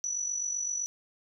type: tone with amplitude modulation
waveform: sine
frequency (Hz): 5920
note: F#8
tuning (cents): 0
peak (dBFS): -27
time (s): 0.04-0.86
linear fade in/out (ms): 0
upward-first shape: sine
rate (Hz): 47.8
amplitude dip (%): 60
effects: none